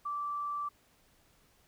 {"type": "tone", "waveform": "sine", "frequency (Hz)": 1166, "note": "D6", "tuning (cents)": -13, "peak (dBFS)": -33, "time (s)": [0.05, 0.69], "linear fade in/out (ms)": 10, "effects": ["pink hiss -67 dBFS RMS until 1.67 s"]}